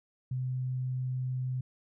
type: tone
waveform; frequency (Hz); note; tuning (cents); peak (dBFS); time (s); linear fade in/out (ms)
sine; 128.1; C3; -36; -30; 0.31-1.61; 5
effects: none